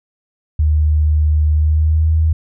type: tone with pitch glide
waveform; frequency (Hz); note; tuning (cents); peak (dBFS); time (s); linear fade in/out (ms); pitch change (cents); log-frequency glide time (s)
sine; 76.3 to 79.49; D#2 to D#2; -33 to +38; -10; 0.59-2.33; 5; +71; 1.54-2.11
effects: none